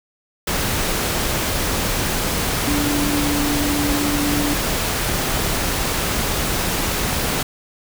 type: tone in noise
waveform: sine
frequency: 290.6 Hz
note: D4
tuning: 18 cents flat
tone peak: -20 dBFS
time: 2.67-4.54 s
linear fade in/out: 5 ms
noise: pink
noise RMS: -21 dBFS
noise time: 0.47-7.43 s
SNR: -2 dB
effects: none